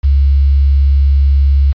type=tone with quantisation; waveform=sine; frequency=69.3 Hz; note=C#2; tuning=in tune; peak=-6 dBFS; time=0.03-1.73 s; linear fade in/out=20 ms; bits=6; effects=resampled to 11025 Hz